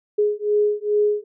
sine beating tone pair, 416.2 / 418.6 Hz, G#4 / G#4, +4 / +14 cents, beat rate 2.4 Hz, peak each -20 dBFS, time 0.18-1.24 s, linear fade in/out 10 ms, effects none

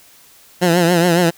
15% pulse tone with vibrato, 173 Hz, F3, 16 cents flat, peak -5 dBFS, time 0.61-1.31 s, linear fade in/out 20 ms, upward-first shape triangle, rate 7.2 Hz, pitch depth 97 cents each way, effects white hiss -47 dBFS RMS until 1.37 s

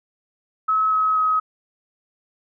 sine tone with pitch steps, 1288 / 1278.4 / 1268.8 Hz, E6 / D#6 / D#6, -41 / +47 / +33 cents, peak -16 dBFS, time 0.68-1.4 s, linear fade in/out 10 ms, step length 240 ms, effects none

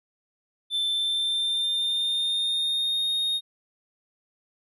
triangle tone with pitch glide, 3539 to 3709 Hz, A7 to A#7, +9 to -9 cents, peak -22 dBFS, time 0.7-3.41 s, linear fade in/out 50 ms, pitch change +82 cents, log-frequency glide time 0.88-3.13 s, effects none

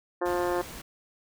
harmonic tone, 176.7 Hz, F3, 21 cents sharp, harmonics 2 / 3 / 4 / 5 / 6 / 7 / 8 / 9 / 10, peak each -28 / -31 / -34 / -36 / -36 / -42 / -43 / -44 / -43 dBFS, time 0.21-0.62 s, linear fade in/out 10 ms
pink noise, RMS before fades -42 dBFS, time 0.25-0.82 s, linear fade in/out 10 ms
effects none

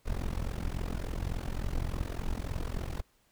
brown noise with amplitude modulation, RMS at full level -30 dBFS, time 0.05-3.02 s, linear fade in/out 20 ms, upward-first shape sine, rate 43.5 Hz, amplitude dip 90%, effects pink hiss -69 dBFS RMS until 3.31 s

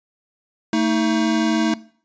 square tone pair together, 223.8 / 316.5 Hz, A3 / D#4, +30 / +30 cents, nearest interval tritone, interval 600 cents, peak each -20 dBFS, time 0.73-1.74 s, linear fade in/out 2 ms, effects noise-tail reverb RT60 0.5 s tail -19 dB re dry + resampled to 16000 Hz

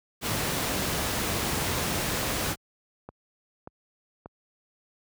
pink noise, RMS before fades -28 dBFS, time 0.21-2.56 s, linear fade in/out 50 ms
click train, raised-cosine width 1 ms, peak -26 dBFS, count 5, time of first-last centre 1.92-4.259 s, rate 1.71 Hz
effects high-pass 60 Hz 12 dB/octave

